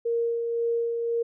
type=tone with tremolo; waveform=sine; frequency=466.2 Hz; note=A#4; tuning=in tune; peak=-22 dBFS; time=0.05-1.23 s; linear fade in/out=10 ms; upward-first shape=sine; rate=1.9 Hz; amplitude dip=35%; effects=none